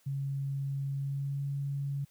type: tone with pitch glide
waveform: sine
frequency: 138.1 to 140.11 Hz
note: C#3 to C#3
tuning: -6 to +19 cents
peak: -31 dBFS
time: 0.06-2.05 s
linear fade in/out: 10 ms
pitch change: +25 cents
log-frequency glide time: 0.9-1.45 s
effects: white hiss -67 dBFS RMS until 2.1 s